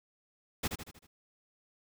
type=noise with echo; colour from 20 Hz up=pink; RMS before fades=-32 dBFS; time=0.63-0.68 s; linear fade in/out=10 ms; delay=78 ms; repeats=5; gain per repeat=-6 dB; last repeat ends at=1.07 s; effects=none